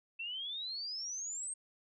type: exponential sweep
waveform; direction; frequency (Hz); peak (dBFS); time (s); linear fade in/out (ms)
sine; up; 2657 to 8540; -38; 0.19-1.54; 10
effects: none